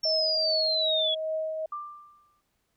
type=linear sweep; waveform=sine; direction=down; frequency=5430 to 3322 Hz; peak=-24 dBFS; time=0.03-1.15 s; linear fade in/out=10 ms
type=tone with tremolo; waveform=sine; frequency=632 Hz; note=D#5; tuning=27 cents sharp; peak=-26 dBFS; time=0.05-1.66 s; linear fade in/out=5 ms; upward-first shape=triangle; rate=2.5 Hz; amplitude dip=40%
type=tone with exponential decay; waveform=sine; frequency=1185 Hz; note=D6; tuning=15 cents sharp; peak=-30 dBFS; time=1.72-2.41 s; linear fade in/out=5 ms; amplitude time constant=150 ms
effects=pink hiss -75 dBFS RMS until 2.76 s